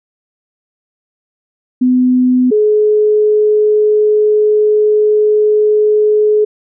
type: tone pair in turn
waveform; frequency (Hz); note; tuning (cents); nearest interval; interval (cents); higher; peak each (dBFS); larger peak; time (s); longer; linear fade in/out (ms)
sine; 252.2 / 424.1; B3 / G#4; +36 / +36; major sixth; 900; second; -7; neither; 1.81-2.51 / 2.51-6.45; second; 10
effects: none